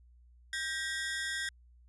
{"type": "ring-modulated tone", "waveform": "sawtooth", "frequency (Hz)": 1744, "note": "A6", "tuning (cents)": -16, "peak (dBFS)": -27, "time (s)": [0.53, 1.49], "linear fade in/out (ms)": 2, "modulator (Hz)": 157, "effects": ["added 60 Hz sine -57 dBFS peak until 1.88 s", "resampled to 24000 Hz"]}